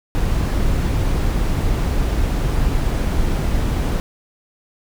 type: noise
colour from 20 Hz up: brown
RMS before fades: -18 dBFS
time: 0.15-4 s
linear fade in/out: 0 ms
effects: none